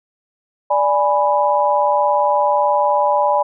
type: chord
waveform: sine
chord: G# diminished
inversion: second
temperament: equal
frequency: 587.3 / 830.6 / 987.8 Hz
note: D5 / G#5 / B5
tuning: 0 / 0 / 0 cents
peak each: -17 dBFS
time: 0.7-3.43 s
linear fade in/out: 10 ms
effects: none